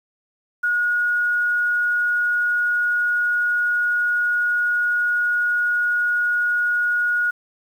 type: tone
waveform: sine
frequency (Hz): 1446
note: F#6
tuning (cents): -40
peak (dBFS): -17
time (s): 0.63-7.31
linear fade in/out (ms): 10
effects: 8-bit